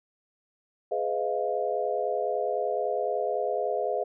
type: chord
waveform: sine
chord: F half-diminished seventh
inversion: first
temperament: just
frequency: 419.1 / 502.9 / 628.6 / 698.5 Hz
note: Ab4 / Cb5 / Eb5 / F5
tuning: +16 / +31 / +18 / 0 cents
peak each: -31 dBFS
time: 0.91-4.04 s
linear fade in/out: 10 ms
effects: none